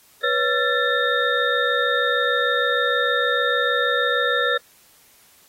sine tone cluster, 491.5 / 558 / 1353 / 1762 / 3685 Hz, B4 / C#5 / E6 / A6 / A#7, -8 / +11 / +45 / +2 / -21 cents, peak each -24 / -26 / -24 / -22 / -26 dBFS, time 0.23-4.58 s, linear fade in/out 10 ms, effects white hiss -54 dBFS RMS until 5.48 s + AAC 48 kbps

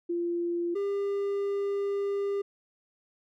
sine / triangle tone pair in turn, 344.7 / 400.4 Hz, F4 / G4, -23 / +37 cents, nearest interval minor third, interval 260 cents, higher second, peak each -27 / -25 dBFS, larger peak second, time 0.09-0.75 / 0.75-2.42 s, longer second, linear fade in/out 10 ms, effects none

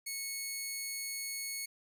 10% pulse tone, 2200 Hz, C#7, 14 cents flat, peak -28 dBFS, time 0.06-1.66 s, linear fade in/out 10 ms, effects none

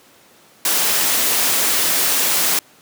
white noise, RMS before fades -17 dBFS, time 0.65-2.59 s, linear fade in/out 2 ms, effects pink hiss -49 dBFS RMS until 2.81 s + high-pass 200 Hz 12 dB/octave

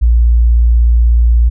sine tone, 58.27 Hz, A#1, in tune, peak -5 dBFS, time 0.01-1.5 s, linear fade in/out 20 ms, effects none

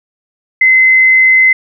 sine tone, 2052 Hz, C7, 34 cents flat, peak -4 dBFS, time 0.61-1.53 s, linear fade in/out 5 ms, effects none

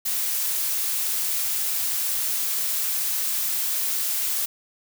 blue noise, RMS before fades -25 dBFS, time 0.05-4.46 s, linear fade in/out 10 ms, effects none

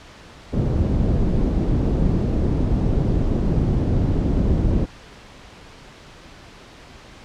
pink low-pass noise, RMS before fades -19 dBFS, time 0.52-4.86 s, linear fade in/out 20 ms, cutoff 320 Hz, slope 12 dB/octave, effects pink hiss -43 dBFS RMS until 7.24 s + low-pass 5000 Hz 12 dB/octave

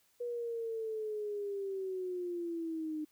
sine linear sweep, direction down, 485 to 303.4 Hz, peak -35 dBFS, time 0.2-3.05 s, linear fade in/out 10 ms, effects white hiss -71 dBFS RMS until 3.11 s

